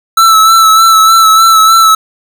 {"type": "tone with vibrato", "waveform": "square", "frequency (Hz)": 1318.5, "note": "E6", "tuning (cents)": 0, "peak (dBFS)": -3, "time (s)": [0.17, 1.95], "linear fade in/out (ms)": 5, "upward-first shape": "sine", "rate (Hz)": 3.3, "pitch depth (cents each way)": 28, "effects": []}